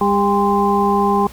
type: harmonic tone with a mistuned harmonic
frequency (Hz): 200.9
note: G3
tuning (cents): +43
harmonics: 1 / 2 / 4 / 5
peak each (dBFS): -18 / -18 / -18 / -18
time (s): 0.01-1.27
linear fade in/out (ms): 2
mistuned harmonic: 5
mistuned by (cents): +59
effects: added 60 Hz sine -37 dBFS peak until 1.32 s + pink hiss -41 dBFS RMS until 1.32 s